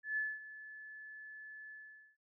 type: tone with ADSR envelope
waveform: sine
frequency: 1729 Hz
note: A6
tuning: 31 cents flat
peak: -32 dBFS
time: 0.03-2.17 s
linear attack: 140 ms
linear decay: 220 ms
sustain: -16 dB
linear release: 460 ms
effects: none